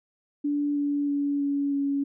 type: tone with pitch steps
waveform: sine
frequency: 290 / 287.5 / 285 / 282.6 / 280.1 Hz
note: D4 / D4 / C#4 / C#4 / C#4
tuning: -22 / -37 / +48 / +34 / +18 cents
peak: -23 dBFS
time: 0.44-2.04 s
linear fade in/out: 10 ms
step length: 320 ms
effects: none